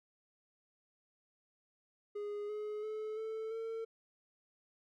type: tone with pitch steps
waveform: triangle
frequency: 413.3 / 422.5 / 431.8 / 441.4 / 451.2 Hz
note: G#4 / G#4 / A4 / A4 / A4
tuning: -8 / +30 / -33 / +5 / +44 cents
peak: -36 dBFS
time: 2.15-3.85 s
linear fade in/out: 10 ms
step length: 340 ms
effects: none